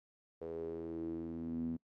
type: tone with band-pass filter sweep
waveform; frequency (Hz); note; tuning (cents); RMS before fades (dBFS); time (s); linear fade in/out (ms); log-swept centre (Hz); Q
sawtooth; 82.41; E2; 0; -41; 0.41-1.77; 10; 460 to 230; 7.4
effects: noise-tail reverb RT60 0.1 s tail -24 dB re dry